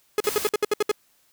45% pulse tone bursts, 420.1 Hz, G#4, 20 cents sharp, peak -18 dBFS, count 9, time 0.18-0.915 s, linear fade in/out 2 ms, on 23 ms, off 66 ms
white noise, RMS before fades -31 dBFS, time 0.24-0.49 s, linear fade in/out 0 ms
effects white hiss -63 dBFS RMS until 1.32 s

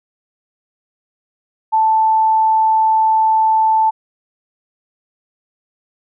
sine tone, 880 Hz, A5, in tune, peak -10 dBFS, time 1.72-3.91 s, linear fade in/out 20 ms, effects none

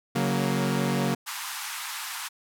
sawtooth chord, F# major, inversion second, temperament equal with one note detuned, 140.04 / 185 / 233.1 Hz, C#3 / F#3 / A#3, +18 / 0 / 0 cents, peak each -24 dBFS, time 0.15-1.15 s, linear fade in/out 10 ms
pink band-pass noise, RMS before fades -35 dBFS, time 1.26-2.29 s, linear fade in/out 20 ms, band 870 to 15000 Hz, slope 48 dB/octave
effects none

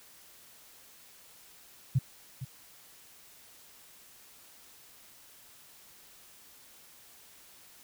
sine tone with echo, 130.81 Hz, C3, in tune, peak -21 dBFS, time 1.95-1.99 s, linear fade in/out 10 ms, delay 460 ms, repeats 1, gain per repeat -13 dB, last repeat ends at 2.45 s, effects white hiss -56 dBFS RMS until 7.83 s

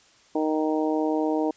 harmonic tone, 155.56 Hz, D#3, in tune, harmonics 2 / 3 / 4 / 5 / 6, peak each -24 / -28 / -30 / -32 / -34 dBFS, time 0.35-1.51 s, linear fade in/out 5 ms, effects white hiss -57 dBFS RMS until 1.56 s + resampled to 16000 Hz

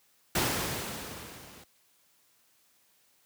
pink noise with level ramp, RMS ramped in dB -26 to -52 dBFS, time 0.35-1.64 s, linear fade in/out 5 ms, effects white hiss -67 dBFS RMS until 3.25 s + high-pass 80 Hz 12 dB/octave

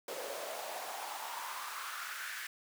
pink noise with high-pass filter sweep, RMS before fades -42 dBFS, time 0.08-2.47 s, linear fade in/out 2 ms, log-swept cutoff 490 to 1700 Hz, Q 3.7, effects none

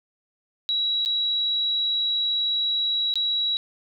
sine tone with dropouts, 3887 Hz, B7, 28 cents flat, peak -21 dBFS, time 0.69-3.57 s, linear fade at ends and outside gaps 0 ms, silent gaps 1.05-1.059 / 3.14-3.156 s, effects none

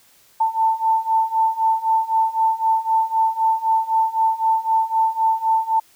sine beating tone pair, 889 / 892.9 Hz, A5 / A5, +18 / +25 cents, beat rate 3.9 Hz, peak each -20 / -18 dBFS, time 0.4-5.8 s, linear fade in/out 10 ms, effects white hiss -54 dBFS RMS until 5.95 s

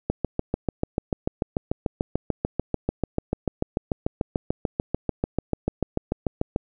click train, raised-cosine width 2 ms, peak -9 dBFS, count 45, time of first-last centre 0.1-6.561 s, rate 6.81 Hz, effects none

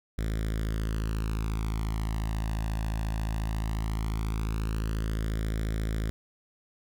sawtooth tone with flanger, 54.2 Hz, A1, 25 cents flat, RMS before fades -30 dBFS, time 0.18-6.1 s, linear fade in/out 0 ms, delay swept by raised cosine 0.55 to 1.13 ms, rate 0.18 Hz, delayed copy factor +0.8, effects none

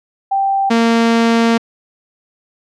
sine / sawtooth tone pair in turn, 784 / 230.2 Hz, G5 / A#3, 0 / -22 cents, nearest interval octave + major sixth, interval 2122 cents, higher first, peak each -12 / -6 dBFS, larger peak second, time 0.31-0.7 / 0.7-1.58 s, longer second, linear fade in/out 10 ms, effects low-pass 5000 Hz 12 dB/octave

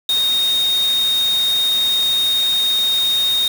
sine tone in noise, 3710 Hz, A#7, 9 cents flat, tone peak -14 dBFS, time 0.09-3.48 s, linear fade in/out 2 ms, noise white, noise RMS -28 dBFS, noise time 0.09-3.48 s, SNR +11 dB, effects none

